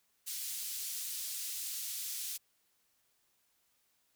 white band-pass noise, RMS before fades -40 dBFS, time 0.26-2.38 s, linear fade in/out 20 ms, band 3800 to 16000 Hz, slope 12 dB/octave, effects white hiss -75 dBFS RMS until 4.15 s

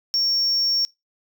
triangle tone, 5500 Hz, F8, 27 cents flat, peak -16 dBFS, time 0.14-0.85 s, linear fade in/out 0 ms, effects noise-tail reverb RT60 0.2 s tail -25 dB re dry + tanh soft clip ceiling -13 dBFS

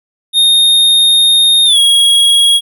square tone with pitch glide, 3691 to 3307 Hz, A#7 to G#7, -18 to -8 cents, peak -6 dBFS, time 0.33-2.61 s, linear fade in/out 50 ms, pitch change -190 cents, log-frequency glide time 1.65-1.78 s, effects none

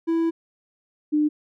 triangle / sine tone pair in turn, 330 / 300.6 Hz, E4 / D4, +2 / +40 cents, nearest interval major second, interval 162 cents, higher first, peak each -17 dBFS, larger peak neither, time 0.07-0.31 / 1.12-1.29 s, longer first, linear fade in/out 20 ms, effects none

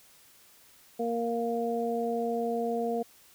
harmonic tone, 233.1 Hz, A#3, in tune, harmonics 1 / 2 / 3, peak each -33 / -30 / -33 dBFS, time 0.99-3.03 s, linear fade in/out 10 ms, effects white hiss -58 dBFS RMS until 3.34 s

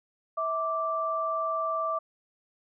sine tone pair together, 649 / 1171.9 Hz, E5 / D6, -27 / -4 cents, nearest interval minor seventh, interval 1023 cents, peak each -31 / -28 dBFS, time 0.37-1.99 s, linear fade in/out 10 ms, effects none

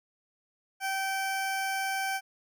20% pulse tone, 774 Hz, G5, 22 cents flat, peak -24 dBFS, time 0.8-2.21 s, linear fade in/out 50 ms, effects none

